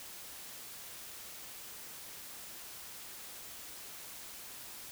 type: silence
effects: white hiss -48 dBFS RMS until 4.91 s